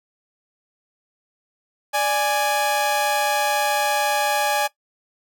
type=tone pair together; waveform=sawtooth; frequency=588.4 / 830.6 Hz; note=D5 / G#5; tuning=+3 / 0 cents; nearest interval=tritone; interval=597 cents; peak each=-20 / -16 dBFS; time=1.93-4.68 s; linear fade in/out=20 ms; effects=noise-tail reverb RT60 0.1 s tail -18 dB re dry